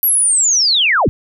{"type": "linear sweep", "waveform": "sine", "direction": "down", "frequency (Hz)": [11920, 38.43], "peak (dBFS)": -10, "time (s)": [0.03, 1.09], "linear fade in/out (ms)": 0, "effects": []}